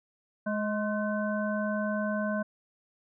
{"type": "harmonic tone with a mistuned harmonic", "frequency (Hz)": 210, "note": "G#3", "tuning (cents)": 19, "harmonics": [1, 3, 5, 7], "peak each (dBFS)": [-30, -32, -39, -36], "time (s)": [0.46, 2.43], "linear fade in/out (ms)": 10, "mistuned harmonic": 7, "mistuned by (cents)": 57, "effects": []}